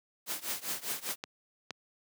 white noise with tremolo, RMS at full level -33 dBFS, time 0.26-1.16 s, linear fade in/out 50 ms, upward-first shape triangle, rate 5 Hz, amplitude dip 95%
clicks, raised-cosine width 0.2 ms, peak -20 dBFS, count 3, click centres 1.09 / 1.239 / 1.707 s
effects high-pass 150 Hz 12 dB/octave

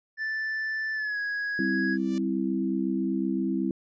triangle tone with pitch glide, 1760 to 1661.2 Hz, A6 to G#6, 0 to 0 cents, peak -26 dBFS, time 0.17-1.98 s, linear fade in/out 50 ms, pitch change -100 cents, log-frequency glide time 0.94-1.18 s
sine chord, C major, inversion second, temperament equal, 196 / 261.6 / 329.6 Hz, G3 / C4 / E4, 0 / 0 / 0 cents, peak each -29 dBFS, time 1.59-3.71 s, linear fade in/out 2 ms
5% pulse tone with exponential growth, 587.3 Hz, D5, in tune, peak -29 dBFS, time 1.83-2.18 s, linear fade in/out 1 ms, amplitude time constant 75 ms
effects resampled to 16000 Hz

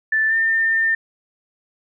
sine tone with pitch glide, 1760 to 1804.3 Hz, A6 to A6, 0 to +43 cents, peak -15 dBFS, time 0.12-0.95 s, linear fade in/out 5 ms, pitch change +43 cents, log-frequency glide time 0.28-0.34 s, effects none

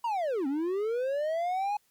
triangle linear two-way sweep, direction down then up, 971 to 261.6 to 843 Hz, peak -25 dBFS, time 0.04-1.77 s, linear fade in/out 5 ms, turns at 0.47 s, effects white hiss -69 dBFS RMS until 1.9 s + MP3 96 kbps

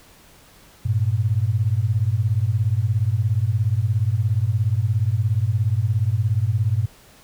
sine beating tone pair, 99.4 / 116.4 Hz, G2 / A#2, +25 / -2 cents, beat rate 17 Hz, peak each -20 dBFS, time 0.85-6.86 s, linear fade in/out 10 ms, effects pink hiss -50 dBFS RMS until 7.23 s

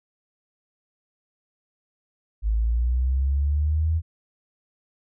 sine linear sweep, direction up, 51.91 to 82.41 Hz, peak -19 dBFS, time 2.42-4.02 s, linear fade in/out 50 ms, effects none

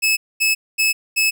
sawtooth tone bursts, 2596 Hz, E7, 27 cents flat, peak -11 dBFS, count 4, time 0.02-1.31 s, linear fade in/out 20 ms, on 150 ms, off 230 ms, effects none

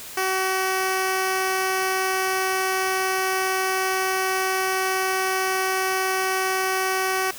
10% pulse tone, 378 Hz, F#4, 37 cents sharp, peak -13 dBFS, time 0.17-7.31 s, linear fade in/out 5 ms, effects white hiss -38 dBFS RMS until 7.38 s

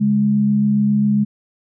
sine tone pair together, 140 / 207.4 Hz, C#3 / G#3, +18 / -2 cents, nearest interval perfect fifth, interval 680 cents, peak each -22 / -13 dBFS, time 0-1.25 s, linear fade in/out 20 ms, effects none

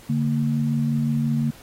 sine tone pair together, 144 / 229.7 Hz, D3 / A#3, -34 / -25 cents, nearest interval minor sixth, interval 809 cents, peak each -22 dBFS, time 0.09-1.51 s, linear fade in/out 10 ms, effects pink hiss -48 dBFS RMS until 1.62 s + AAC 48 kbps

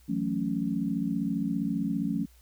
sine chord, F# minor seventh, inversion third, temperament equal, 164.81 / 185 / 220 / 277.2 Hz, E3 / F#3 / A3 / C#4, 0 / 0 / 0 / 0 cents, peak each -35 / -32 / -31 / -31 dBFS, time 0.08-2.26 s, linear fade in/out 20 ms, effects added 60 Hz sine -55 dBFS peak until 2.41 s + white hiss -63 dBFS RMS until 2.41 s

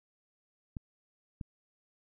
clicks, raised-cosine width 5 ms, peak -26 dBFS, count 2, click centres 0.768 / 1.412 s, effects none

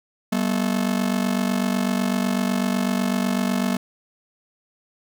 45% pulse ring-modulated tone, 216.9 Hz, A3, 25 cents flat, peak -17 dBFS, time 0.32-3.77 s, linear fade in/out 5 ms, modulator 24 Hz, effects none

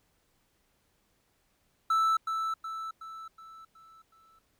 triangle tone with echo, 1318.5 Hz, E6, in tune, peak -21 dBFS, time 1.9-2.17 s, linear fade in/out 5 ms, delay 370 ms, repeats 6, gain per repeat -6 dB, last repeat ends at 4.39 s, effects pink hiss -72 dBFS RMS until 4.59 s

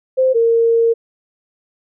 sine tone pair in turn, 520 / 460.5 Hz, C5 / A#4, -11 / -21 cents, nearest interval major second, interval 210 cents, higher first, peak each -10 dBFS, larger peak neither, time 0.17-0.34 / 0.34-0.94 s, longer second, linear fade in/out 20 ms, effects none

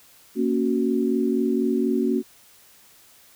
sine chord, F# major, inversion first, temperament equal, 233.1 / 277.2 / 370 Hz, A#3 / C#4 / F#4, 0 / 0 / 0 cents, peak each -23 / -24 / -24 dBFS, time 0.35-2.23 s, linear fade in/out 50 ms, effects white hiss -53 dBFS RMS until 3.35 s

